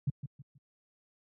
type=tone with echo; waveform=sine; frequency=138.59 Hz; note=C#3; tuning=in tune; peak=-25 dBFS; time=0.07-0.1 s; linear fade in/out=5 ms; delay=160 ms; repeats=3; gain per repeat=-10 dB; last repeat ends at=0.58 s; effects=high-pass 80 Hz 12 dB/octave